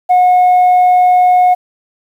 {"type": "tone", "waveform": "sine", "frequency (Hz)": 726, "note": "F#5", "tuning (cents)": -33, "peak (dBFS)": -3, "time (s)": [0.09, 1.55], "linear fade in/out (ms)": 20, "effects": ["tanh soft clip ceiling -4 dBFS", "7-bit"]}